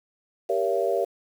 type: chord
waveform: sine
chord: G diminished seventh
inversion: none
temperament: just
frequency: 392 / 470.4 / 564.5 / 677.4 Hz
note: G4 / Bb4 / Db5 / Fb5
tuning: 0 / +16 / +31 / +47 cents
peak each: -27 dBFS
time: 0.49-1.05 s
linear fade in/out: 10 ms
effects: 8-bit